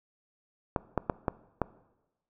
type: clicks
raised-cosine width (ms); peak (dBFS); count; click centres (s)
1; -12; 5; 0.762 / 0.977 / 1.098 / 1.282 / 1.617
effects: noise-tail reverb RT60 1.0 s tail -19 dB re dry